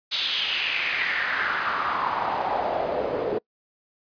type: noise with band-pass filter sweep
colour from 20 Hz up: pink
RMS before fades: -26 dBFS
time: 0.11-3.39 s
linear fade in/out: 20 ms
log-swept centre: 3800 to 430 Hz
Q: 3.8
effects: noise-tail reverb RT60 0.1 s tail -26 dB re dry + resampled to 11025 Hz